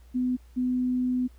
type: tone pair in turn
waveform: sine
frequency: 251.4 / 251.4 Hz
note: B3 / B3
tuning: +31 / +31 cents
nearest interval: unison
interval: 0 cents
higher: neither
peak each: -23 dBFS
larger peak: neither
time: 0.14-0.37 / 0.56-1.28 s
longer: second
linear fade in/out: 20 ms
effects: added 60 Hz sine -49 dBFS peak until 1.38 s + pink hiss -64 dBFS RMS until 1.38 s